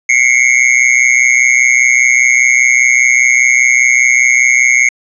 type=tone with amplitude modulation; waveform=square; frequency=2167 Hz; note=C#7; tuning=40 cents flat; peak=-3 dBFS; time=0.09-4.89 s; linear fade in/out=5 ms; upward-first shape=sine; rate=125 Hz; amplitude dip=95%; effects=resampled to 22050 Hz + 7-bit